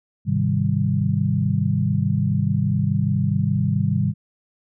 sine chord, Ab major seventh, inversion none, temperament equal, 103.83 / 130.81 / 155.56 / 196 Hz, Ab2 / C3 / Eb3 / G3, 0 / 0 / 0 / 0 cents, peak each -23 dBFS, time 0.25-4.14 s, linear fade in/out 50 ms, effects none

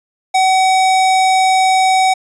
square tone, 756 Hz, F#5, 37 cents sharp, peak -10 dBFS, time 0.34-2.14 s, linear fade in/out 10 ms, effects resampled to 22050 Hz

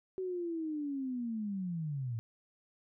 sine linear sweep, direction down, 379.3 to 110 Hz, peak -34 dBFS, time 0.18-2.19 s, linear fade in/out 0 ms, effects none

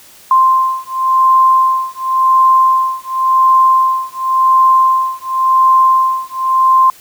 sine beating tone pair, 1046.5 / 1047.42 Hz, C6 / C6, 0 / +2 cents, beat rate 0.92 Hz, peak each -11 dBFS, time 0.31-6.9 s, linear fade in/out 2 ms, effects white hiss -41 dBFS RMS until 7 s

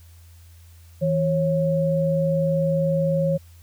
sine tone pair together, 162.6 / 546.9 Hz, E3 / C#5, -23 / -23 cents, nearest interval octave + major sixth, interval 2100 cents, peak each -21 dBFS, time 1.01-3.38 s, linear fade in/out 20 ms, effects added 84 Hz sine -45 dBFS peak until 3.62 s + white hiss -57 dBFS RMS until 3.62 s

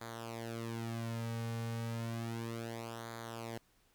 sawtooth tone with flanger, 115.2 Hz, A#2, 20 cents flat, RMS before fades -41 dBFS, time 0.01-3.58 s, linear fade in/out 5 ms, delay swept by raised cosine 0.36 to 3.06 ms, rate 0.32 Hz, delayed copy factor -0.75, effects pink hiss -71 dBFS RMS until 3.94 s

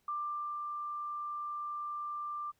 sine tone with ADSR envelope, 1185 Hz, D6, 15 cents sharp, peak -33 dBFS, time 0.08-2.52 s, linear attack 4 ms, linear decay 500 ms, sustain -3 dB, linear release 23 ms, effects pink hiss -75 dBFS RMS until 2.59 s

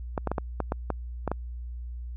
clicks, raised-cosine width 1 ms, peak -13 dBFS, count 9, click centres 0.178 / 0.273 / 0.316 / 0.382 / 0.603 / 0.721 / 0.903 / 1.277 / 1.316 s, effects added 60 Hz sine -34 dBFS peak until 2.16 s

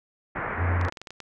white low-pass noise, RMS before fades -31 dBFS, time 0.35-0.9 s, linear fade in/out 10 ms, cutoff 2000 Hz, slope 48 dB/octave
triangle tone, 88.2 Hz, F2, 18 cents sharp, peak -20 dBFS, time 0.57-0.9 s, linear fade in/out 50 ms
clicks, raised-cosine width 0.2 ms, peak -22 dBFS, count 9, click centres 0.813 / 0.85 / 0.885 / 0.924 / 0.972 / 1.016 / 1.072 / 1.106 / 1.203 s
effects none

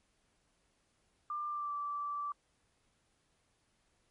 sine tone with pitch glide, 1192 to 1163.4 Hz, D6 to D6, +25 to -17 cents, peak -35 dBFS, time 1.3-2.32 s, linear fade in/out 2 ms, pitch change -42 cents, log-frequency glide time 1.48-1.73 s, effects pink hiss -75 dBFS RMS until 4.1 s + MP3 48 kbps

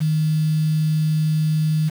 sine tone with quantisation, 155.56 Hz, D#3, in tune, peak -16 dBFS, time 0-1.9 s, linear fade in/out 20 ms, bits 6, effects none

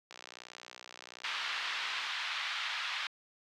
click train, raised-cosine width 0.2 ms, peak -29 dBFS, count 121, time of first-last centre 0.11-2.068 s, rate 61.3 Hz
white band-pass noise, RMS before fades -37 dBFS, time 1.24-3.07 s, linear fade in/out 2 ms, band 980 to 3700 Hz, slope 24 dB/octave
effects high-pass 400 Hz 12 dB/octave

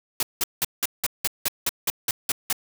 white noise bursts, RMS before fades -23 dBFS, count 12, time 0.2-2.528 s, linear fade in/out 2 ms, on 29 ms, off 180 ms, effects none

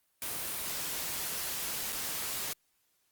white noise with dropouts, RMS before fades -36 dBFS, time 0.22-2.53 s, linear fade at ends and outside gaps 1 ms, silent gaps 1.924-1.928 s, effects white hiss -74 dBFS RMS until 3.11 s + Opus 32 kbps

